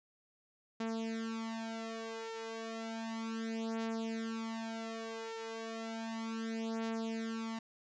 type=beating tone pair; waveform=sawtooth; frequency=225 / 225.33 Hz; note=A3 / A3; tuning=+39 / +41 cents; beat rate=0.33 Hz; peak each=-37 / -37 dBFS; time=0.8-7.59 s; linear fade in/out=5 ms; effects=resampled to 16000 Hz